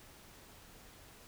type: silence
effects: pink hiss -57 dBFS RMS until 1.27 s